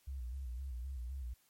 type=tone with vibrato; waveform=sine; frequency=63.6 Hz; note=C2; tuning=48 cents flat; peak=-39 dBFS; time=0.07-1.34 s; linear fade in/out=10 ms; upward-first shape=square; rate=3.9 Hz; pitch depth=97 cents each way; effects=white hiss -71 dBFS RMS until 1.49 s + MP3 64 kbps